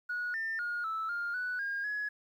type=tone with pitch steps; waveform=sine; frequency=1457 / 1800 / 1430 / 1313 / 1407 / 1484 / 1620 / 1685 Hz; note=F#6 / A6 / F6 / E6 / F6 / F#6 / G#6 / G#6; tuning=-27 / +39 / +41 / -7 / +12 / +5 / -43 / +25 cents; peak=-31 dBFS; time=0.09-2.09 s; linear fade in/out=10 ms; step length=250 ms; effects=tanh soft clip ceiling -29 dBFS + 11-bit